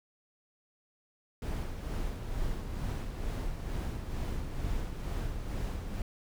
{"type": "noise with tremolo", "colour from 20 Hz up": "brown", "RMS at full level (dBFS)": -33, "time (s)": [1.42, 6.02], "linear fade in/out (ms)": 2, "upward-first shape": "sine", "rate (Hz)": 2.2, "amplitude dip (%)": 45, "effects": []}